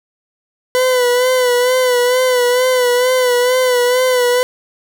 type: tone with vibrato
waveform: 40% pulse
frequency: 500 Hz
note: B4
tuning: 21 cents sharp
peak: -10 dBFS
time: 0.75-4.43 s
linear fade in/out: 0 ms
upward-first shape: sine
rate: 2.2 Hz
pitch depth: 46 cents each way
effects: none